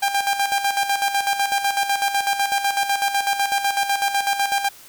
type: tone with tremolo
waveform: sawtooth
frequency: 797 Hz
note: G5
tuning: 28 cents sharp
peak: -13 dBFS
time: 0.02-4.69 s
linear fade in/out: 10 ms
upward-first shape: square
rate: 8 Hz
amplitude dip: 60%
effects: white hiss -45 dBFS RMS until 4.88 s

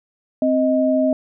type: tone pair together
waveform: sine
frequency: 261.6 / 626.2 Hz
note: C4 / D#5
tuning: 0 / +11 cents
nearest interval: octave + minor third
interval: 1511 cents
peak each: -17 dBFS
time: 0.42-1.13 s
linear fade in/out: 2 ms
effects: none

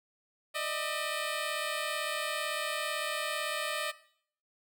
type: tone pair together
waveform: 10% pulse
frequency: 600 / 637.9 Hz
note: D5 / D#5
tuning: +37 / +43 cents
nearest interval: minor second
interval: 106 cents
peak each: -26 / -28 dBFS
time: 0.54-3.92 s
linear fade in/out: 20 ms
effects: noise-tail reverb RT60 0.6 s tail -17 dB re dry

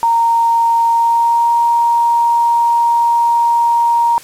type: tone with pitch glide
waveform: sine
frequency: 926 to 937.3 Hz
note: A#5 to A#5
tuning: -12 to +9 cents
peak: -9 dBFS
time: 0.03-4.18 s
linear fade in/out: 0 ms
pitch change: +21 cents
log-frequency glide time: 0.88-1.53 s
effects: white hiss -37 dBFS RMS until 4.23 s + low-pass 12000 Hz 12 dB/octave

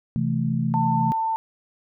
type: chord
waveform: sine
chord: A minor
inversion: first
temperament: equal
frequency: 130.81 / 164.81 / 220 Hz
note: C3 / E3 / A3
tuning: 0 / 0 / 0 cents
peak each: -25 dBFS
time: 0.16-1.12 s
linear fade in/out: 0 ms
type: tone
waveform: sine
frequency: 894 Hz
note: A5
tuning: 27 cents sharp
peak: -21 dBFS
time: 0.74-1.36 s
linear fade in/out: 0 ms
effects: none

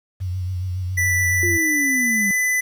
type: tone with vibrato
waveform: sine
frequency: 91.7 Hz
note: F#2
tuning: 15 cents flat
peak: -22 dBFS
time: 0.2-1.58 s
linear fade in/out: 20 ms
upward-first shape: triangle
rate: 7.2 Hz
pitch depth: 60 cents each way
type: tone with pitch glide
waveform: square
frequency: 1975.5 to 2003 Hz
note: B6 to B6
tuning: 0 to +24 cents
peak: -18 dBFS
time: 0.97-2.61 s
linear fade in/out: 10 ms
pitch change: +24 cents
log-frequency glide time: 1.32-2.25 s
type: linear sweep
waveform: sine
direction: down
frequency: 357.2 to 191.9 Hz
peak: -23 dBFS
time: 1.43-2.31 s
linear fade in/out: 0 ms
effects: 8-bit

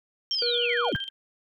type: tone with tremolo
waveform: sine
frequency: 3149 Hz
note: G7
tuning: 7 cents sharp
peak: -29 dBFS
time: 0.31-1.09 s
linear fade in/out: 5 ms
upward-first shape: square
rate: 13 Hz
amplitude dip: 70%
type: linear sweep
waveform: sine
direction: down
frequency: 5588 to 50.8 Hz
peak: -25 dBFS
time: 0.31-0.96 s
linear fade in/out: 0 ms
type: harmonic tone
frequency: 479.3 Hz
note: A#4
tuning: 48 cents sharp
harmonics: 1 / 3 / 5 / 7 / 9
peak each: -27 / -37 / -41 / -44 / -46 dBFS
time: 0.42-0.92 s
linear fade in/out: 2 ms
type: tone with exponential decay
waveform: sine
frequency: 1594 Hz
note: G6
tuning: 28 cents sharp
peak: -24 dBFS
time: 0.95-1.1 s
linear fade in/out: 0 ms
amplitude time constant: 31 ms
effects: none

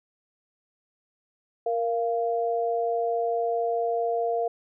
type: tone pair together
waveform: sine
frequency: 466.7 / 691.3 Hz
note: A#4 / F5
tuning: +2 / -18 cents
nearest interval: perfect fifth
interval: 680 cents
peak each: -26 dBFS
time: 1.66-4.48 s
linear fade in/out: 5 ms
effects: none

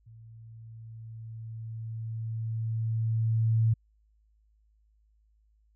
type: tone with level ramp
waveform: sine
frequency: 112.5 Hz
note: A2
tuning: 39 cents sharp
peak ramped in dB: -48 to -20 dBFS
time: 0.06-3.74 s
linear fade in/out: 10 ms
effects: added 53 Hz sine -63 dBFS peak until 5.75 s

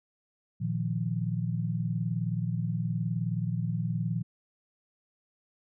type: chord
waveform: sine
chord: Bb suspended fourth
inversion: none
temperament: equal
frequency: 116.54 / 155.56 / 174.61 Hz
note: Bb2 / Eb3 / F3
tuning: 0 / 0 / 0 cents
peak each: -31 / -33 / -32 dBFS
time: 0.6-4.23 s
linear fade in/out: 20 ms
effects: none

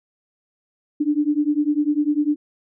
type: beating tone pair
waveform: sine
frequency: 291.6 / 301.6 Hz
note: D4 / D4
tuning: -12 / +46 cents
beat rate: 10 Hz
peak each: -20 dBFS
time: 1-2.36 s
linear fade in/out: 10 ms
effects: none

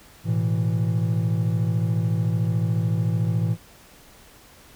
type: chord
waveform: triangle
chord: A suspended second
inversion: none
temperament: just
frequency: 110 / 123.75 / 165 Hz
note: A2 / B2 / E3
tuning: 0 / +4 / +2 cents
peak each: -20 / -25 / -22 dBFS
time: 0.24-3.57 s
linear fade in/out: 50 ms
effects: tanh soft clip ceiling -10 dBFS + pink hiss -50 dBFS RMS until 4.75 s

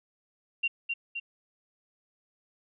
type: tone with echo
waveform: sine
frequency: 2763 Hz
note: F7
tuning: 19 cents flat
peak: -24 dBFS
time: 0.63-0.68 s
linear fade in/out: 10 ms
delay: 260 ms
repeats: 2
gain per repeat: -4 dB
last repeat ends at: 1.2 s
effects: none

